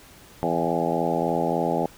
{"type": "harmonic tone with a mistuned harmonic", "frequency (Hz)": 83.5, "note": "E2", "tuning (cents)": 23, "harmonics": [2, 3, 4, 5, 6, 7, 8, 9, 10], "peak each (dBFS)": [-30, -30, -30, -30, -30, -30, -30, -30, -30], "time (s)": [0.43, 1.86], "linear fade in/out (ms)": 0, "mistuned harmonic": 9, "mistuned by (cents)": 32, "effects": ["pink hiss -49 dBFS RMS until 1.97 s"]}